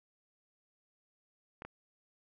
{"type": "clicks", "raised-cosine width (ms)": 0.5, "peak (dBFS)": -29, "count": 2, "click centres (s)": [1.621, 1.65], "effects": []}